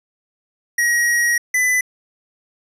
square tone pair in turn, 1898 / 2001 Hz, A#6 / B6, +31 / +22 cents, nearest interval minor second, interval 91 cents, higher second, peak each -15 dBFS, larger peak neither, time 0.78-1.38 / 1.54-1.81 s, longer first, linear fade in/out 5 ms, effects resampled to 32000 Hz

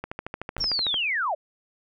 click train, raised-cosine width 0.5 ms, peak -17 dBFS, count 13, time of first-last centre 0.04-0.942 s, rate 13.3 Hz
brown noise with exponential decay, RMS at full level -31 dBFS, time 0.58-0.79 s, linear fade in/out 0 ms, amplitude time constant 45 ms
sine linear sweep, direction down, 5588 to 548 Hz, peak -23 dBFS, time 0.6-1.35 s, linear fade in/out 10 ms
effects none

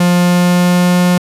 45% pulse tone with pitch glide, 176.5 to 178.45 Hz, F3 to F3, +19 to +38 cents, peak -8 dBFS, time 0-1.18 s, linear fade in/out 5 ms, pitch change +19 cents, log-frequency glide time 0.13-1.01 s, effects resampled to 32000 Hz

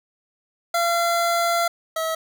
25% pulse tone pair in turn, 684 / 645.6 Hz, F5 / E5, -36 / -36 cents, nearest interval minor second, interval 100 cents, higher first, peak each -15 / -19 dBFS, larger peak first, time 0.74-1.68 / 1.96-2.15 s, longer first, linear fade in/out 5 ms, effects none

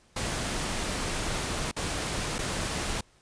pink noise with dropouts, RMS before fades -31 dBFS, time 0.16-3.01 s, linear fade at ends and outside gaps 5 ms, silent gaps 1.714-1.764 / 2.384-2.388 s, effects pink hiss -62 dBFS RMS until 3.21 s + resampled to 22050 Hz

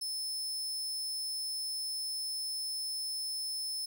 sawtooth tone, 5250 Hz, E8, 8 cents flat, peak -32 dBFS, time 0.01-3.86 s, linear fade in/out 10 ms, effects none

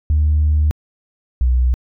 sine tone pair in turn, 75.7 / 62.28 Hz, D#2 / B1, -47 / +15 cents, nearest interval minor third, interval 338 cents, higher first, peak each -10 dBFS, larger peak neither, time 0.1-0.71 / 1.41-1.74 s, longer first, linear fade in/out 0 ms, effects tanh soft clip ceiling -8 dBFS

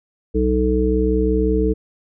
harmonic tone, 62.8 Hz, B1, 30 cents sharp, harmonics 1 / 3 / 5 / 7, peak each -19 / -23 / -21 / -19 dBFS, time 0.34-1.74 s, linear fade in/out 20 ms, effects none

